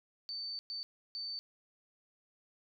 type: tone bursts at uneven times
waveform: sine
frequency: 4555 Hz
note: C#8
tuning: 46 cents sharp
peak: -38 dBFS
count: 3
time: 0.29-0.59 / 0.7-0.83 / 1.15-1.39 s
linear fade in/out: 0 ms
effects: none